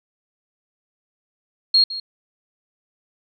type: tone with echo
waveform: sine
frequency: 4264 Hz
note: C8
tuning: 32 cents sharp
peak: -11 dBFS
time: 1.74-1.84 s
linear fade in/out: 5 ms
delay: 160 ms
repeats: 1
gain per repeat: -15 dB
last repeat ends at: 2 s
effects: none